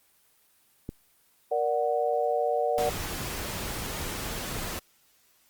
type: click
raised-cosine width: 3 ms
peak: -21 dBFS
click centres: 0.891 s
type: chord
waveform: sine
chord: Bb augmented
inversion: none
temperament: equal with one note detuned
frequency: 469.7 / 587.3 / 740 Hz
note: Bb4 / D5 / F#5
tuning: +13 / 0 / 0 cents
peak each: -28 dBFS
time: 1.51-2.9 s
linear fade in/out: 10 ms
type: noise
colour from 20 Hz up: pink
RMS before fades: -34 dBFS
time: 2.78-4.79 s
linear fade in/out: 0 ms
effects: white hiss -64 dBFS RMS until 5.49 s + Opus 24 kbps